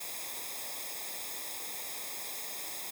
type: noise with comb filter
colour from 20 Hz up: white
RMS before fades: -40 dBFS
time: 0-2.91 s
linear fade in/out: 10 ms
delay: 0.68 ms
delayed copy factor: -0.8
effects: none